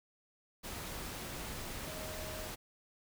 sine tone in noise, 625 Hz, D#5, 8 cents sharp, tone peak -47 dBFS, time 1.86-2.49 s, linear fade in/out 20 ms, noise pink, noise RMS -43 dBFS, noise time 0.63-2.56 s, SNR -7 dB, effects none

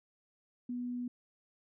sine tone, 245.3 Hz, B3, 12 cents flat, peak -35 dBFS, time 0.69-1.08 s, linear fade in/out 5 ms, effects none

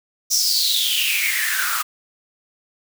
white noise with high-pass filter sweep, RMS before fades -20 dBFS, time 0.3-1.83 s, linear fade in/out 20 ms, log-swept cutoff 5900 to 1200 Hz, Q 9.1, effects none

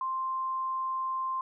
sine tone, 1050 Hz, C6, 6 cents sharp, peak -29 dBFS, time 0.01-1.41 s, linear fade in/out 2 ms, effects none

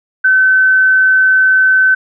sine tone, 1526 Hz, G6, 47 cents flat, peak -6 dBFS, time 0.24-1.95 s, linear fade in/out 10 ms, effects none

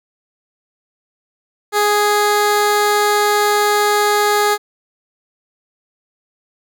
15% pulse tone, 415.3 Hz, G#4, in tune, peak -6 dBFS, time 1.72-4.58 s, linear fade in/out 50 ms, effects none

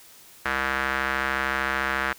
square tone with band-pass filter, 66.8 Hz, C2, 36 cents sharp, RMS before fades -26 dBFS, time 0.45-2.13 s, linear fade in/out 5 ms, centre 1600 Hz, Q 2.6, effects white hiss -50 dBFS RMS until 2.18 s

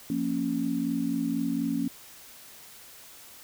sine chord, Bb minor, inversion second, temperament equal, 174.61 / 233.1 / 277.2 Hz, F3 / Bb3 / Db4, 0 / 0 / 0 cents, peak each -34 / -30 / -28 dBFS, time 0.1-1.88 s, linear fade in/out 2 ms, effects white hiss -49 dBFS RMS until 3.43 s

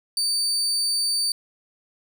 30% pulse tone, 4600 Hz, D8, 37 cents flat, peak -18 dBFS, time 0.17-1.32 s, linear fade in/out 2 ms, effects none

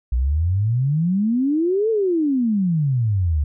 sine exponential two-way sweep, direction up then down, 58 to 456.7 to 70.3 Hz, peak -16 dBFS, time 0.12-3.44 s, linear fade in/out 5 ms, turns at 1.9 s, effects none

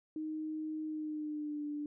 sine tone with pitch glide, 311.1 to 294.8 Hz, D#4 to D4, 0 to +7 cents, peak -36 dBFS, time 0.16-1.86 s, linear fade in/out 2 ms, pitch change -93 cents, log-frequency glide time 0.85-1.65 s, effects none

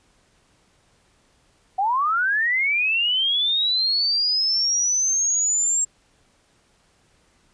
sine linear sweep, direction up, 740 to 7530 Hz, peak -18 dBFS, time 1.78-5.85 s, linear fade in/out 10 ms, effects pink hiss -61 dBFS RMS until 7.53 s + resampled to 22050 Hz

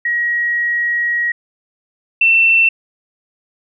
sine tone pair in turn, 1900 / 2687 Hz, A#6 / E7, +33 / +33 cents, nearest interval tritone, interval 600 cents, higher second, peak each -14 / -8 dBFS, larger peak second, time 0.05-1.32 / 2.21-2.69 s, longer first, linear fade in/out 5 ms, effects none

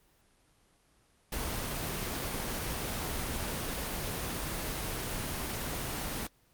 pink noise, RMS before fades -35 dBFS, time 1.32-6.27 s, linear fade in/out 5 ms, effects pink hiss -67 dBFS RMS until 6.53 s + Opus 24 kbps

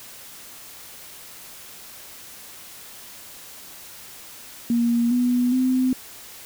sine tone with pitch steps, 235.7 / 246 / 256.7 Hz, A#3 / B3 / C4, +19 / -7 / -33 cents, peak -17 dBFS, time 4.7-5.93 s, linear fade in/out 2 ms, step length 410 ms, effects white hiss -42 dBFS RMS until 6.45 s

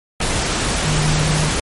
sine tone in noise, 152.8 Hz, D#3, 31 cents flat, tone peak -17 dBFS, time 0.85-1.49 s, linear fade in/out 5 ms, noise pink, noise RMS -19 dBFS, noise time 0.2-1.6 s, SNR -1 dB, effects MP3 48 kbps

